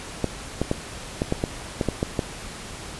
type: clicks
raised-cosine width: 2 ms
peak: -8 dBFS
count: 10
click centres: 0.243 / 0.616 / 0.714 / 1.219 / 1.324 / 1.439 / 1.812 / 1.887 / 2.029 / 2.192 s
effects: pink hiss -37 dBFS RMS until 2.99 s + resampled to 24000 Hz